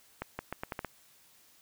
accelerating click train, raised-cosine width 0.5 ms, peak -20 dBFS, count 7, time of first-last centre 0.22-0.847 s, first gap 170 ms, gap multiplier 0.8, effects white hiss -62 dBFS RMS until 1.61 s

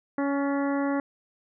harmonic tone with a mistuned harmonic, 280 Hz, C#4, 18 cents sharp, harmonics 1 / 2 / 3 / 4 / 5 / 6 / 7, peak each -25 / -31 / -35 / -37 / -39 / -41 / -42 dBFS, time 0.18-1 s, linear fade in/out 2 ms, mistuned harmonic 6, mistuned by +36 cents, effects none

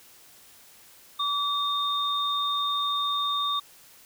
sine tone pair together, 1151 / 3654 Hz, D6 / A#7, -35 / -35 cents, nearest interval octave + minor sixth, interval 2000 cents, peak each -27 dBFS, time 1.19-3.6 s, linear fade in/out 10 ms, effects white hiss -53 dBFS RMS until 4.05 s

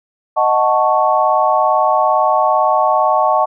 sine chord, D# half-diminished seventh, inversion none, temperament equal, 622.3 / 740 / 880 / 1108.7 Hz, D#5 / F#5 / A5 / C#6, 0 / 0 / 0 / 0 cents, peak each -16 dBFS, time 0.36-3.46 s, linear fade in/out 20 ms, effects none

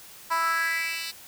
10% pulse tone with high-pass filter sweep, 329.6 Hz, E4, in tune, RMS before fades -27 dBFS, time 0.3-1.12 s, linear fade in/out 20 ms, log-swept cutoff 1000 to 3500 Hz, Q 4.1, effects white hiss -47 dBFS RMS until 1.27 s

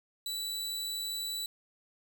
sawtooth tone, 3951 Hz, B7, in tune, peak -31 dBFS, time 0.26-1.46 s, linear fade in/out 2 ms, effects none

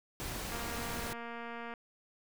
pink noise, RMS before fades -40 dBFS, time 0.2-1.13 s, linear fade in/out 0 ms
click train, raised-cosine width 0.5 ms, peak -29 dBFS, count 286, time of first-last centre 0.52-1.738 s, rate 234 Hz
effects none

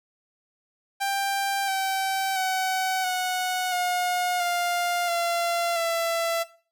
sawtooth tone with pitch steps, 790 / 771.5 / 753.5 / 735.8 / 718.6 / 701.8 / 685.4 / 669.3 Hz, G5 / G5 / F#5 / F#5 / F5 / F5 / F5 / E5, +13 / -28 / +31 / -10 / +49 / +8 / -33 / +26 cents, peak -20 dBFS, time 1-6.44 s, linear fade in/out 20 ms, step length 680 ms, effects noise-tail reverb RT60 0.4 s tail -17 dB re dry

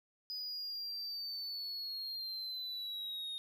triangle linear sweep, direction down, 4978 to 3700 Hz, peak -38 dBFS, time 0.3-3.38 s, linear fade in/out 0 ms, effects none

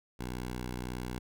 10% pulse tone, 61.74 Hz, B1, in tune, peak -28 dBFS, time 0.19-1.19 s, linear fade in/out 10 ms, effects none

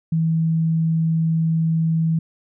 sine tone, 162.3 Hz, E3, 27 cents flat, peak -16 dBFS, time 0.12-2.19 s, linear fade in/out 5 ms, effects none

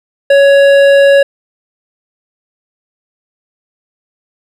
sine tone with hard clipping, 558 Hz, C#5, 11 cents sharp, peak -5 dBFS, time 0.3-1.23 s, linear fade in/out 5 ms, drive 11 dB, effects none

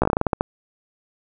slowing click train, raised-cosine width 1 ms, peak -4 dBFS, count 11, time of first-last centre 0.02-0.409 s, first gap 15 ms, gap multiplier 1.2, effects none

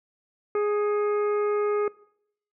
harmonic tone with a mistuned harmonic, 415.3 Hz, G#4, in tune, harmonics 1 / 2 / 3 / 4 / 5 / 6, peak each -22 / -40 / -32 / -45 / -42 / -50 dBFS, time 0.55-1.88 s, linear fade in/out 2 ms, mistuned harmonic 5, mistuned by +52 cents, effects noise-tail reverb RT60 0.7 s tail -22 dB re dry

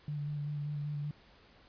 sine tone with vibrato, 146.83 Hz, D3, in tune, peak -34 dBFS, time 0.08-1.11 s, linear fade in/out 2 ms, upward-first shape square, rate 5.2 Hz, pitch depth 17 cents each way, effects pink hiss -61 dBFS RMS until 1.68 s + resampled to 11025 Hz

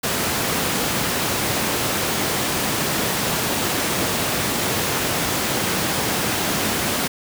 pink high-pass noise, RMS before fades -22 dBFS, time 0.03-7.08 s, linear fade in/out 10 ms, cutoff 120 Hz, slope 12 dB/octave, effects none

